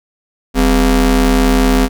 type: ring-modulated tone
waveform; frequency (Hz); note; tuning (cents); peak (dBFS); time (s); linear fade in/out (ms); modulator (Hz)
35% pulse; 150.7; D3; +45; -4; 0.54-1.89; 50; 108
effects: none